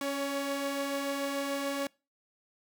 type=tone pair together; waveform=sawtooth; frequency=277.2 / 561.3 Hz; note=C#4 / C#5; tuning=0 / +22 cents; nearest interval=octave; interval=1222 cents; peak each=-30 / -30 dBFS; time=0.01-1.87 s; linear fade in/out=2 ms; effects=noise-tail reverb RT60 0.3 s tail -24 dB re dry